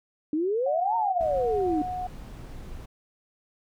sine exponential two-way sweep, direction up then down, 293.7 to 932.3 to 293.7 Hz, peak -23 dBFS, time 0.33-1.82 s, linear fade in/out 2 ms, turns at 0.96 s
sine tone, 731 Hz, F#5, 21 cents flat, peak -29 dBFS, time 0.66-2.07 s, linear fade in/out 5 ms
brown noise, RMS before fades -40 dBFS, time 1.2-2.86 s, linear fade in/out 10 ms
effects none

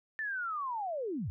sine linear sweep, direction down, 1792 to 70.6 Hz, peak -33 dBFS, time 0.19-1.3 s, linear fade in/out 0 ms, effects none

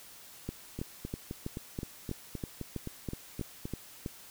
two click trains, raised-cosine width 3 ms, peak -24 / -22 dBFS, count 12 / 12, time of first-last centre 0.79-3.655 / 0.49-4.061 s, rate 3.84 / 3.08 Hz, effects white hiss -52 dBFS RMS until 4.3 s

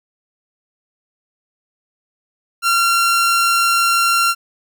sawtooth tone, 1373 Hz, F6, 30 cents flat, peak -9 dBFS, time 2.62-4.35 s, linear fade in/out 50 ms, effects none

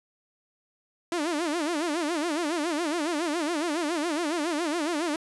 sawtooth tone with vibrato, 320.1 Hz, D#4, 49 cents sharp, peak -22 dBFS, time 1.12-5.16 s, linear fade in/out 2 ms, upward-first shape sine, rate 7.2 Hz, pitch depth 180 cents each way, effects resampled to 24000 Hz

